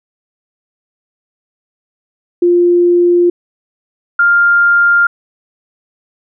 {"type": "tone pair in turn", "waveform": "sine", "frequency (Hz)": [350, 1400], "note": ["F4", "F6"], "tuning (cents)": [4, 4], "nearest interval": "2 octaves", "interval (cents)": 2400, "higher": "second", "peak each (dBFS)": -6, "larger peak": "neither", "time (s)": [[2.42, 3.3], [4.19, 5.07]], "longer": "neither", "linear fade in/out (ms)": 5, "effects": []}